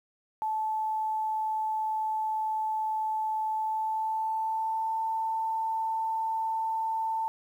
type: tone with pitch glide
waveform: sine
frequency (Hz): 871 to 890.8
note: A5 to A5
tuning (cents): -18 to +21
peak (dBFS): -27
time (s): 0.42-7.28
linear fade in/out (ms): 0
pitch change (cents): +39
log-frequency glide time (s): 3.48-5.01
effects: 10-bit